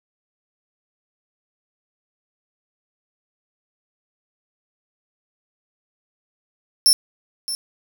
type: tone with echo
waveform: 25% pulse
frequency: 5370 Hz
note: E8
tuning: 31 cents sharp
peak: -6 dBFS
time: 6.86-6.93 s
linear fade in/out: 0 ms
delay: 620 ms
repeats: 1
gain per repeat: -13 dB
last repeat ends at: 7.55 s
effects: 8-bit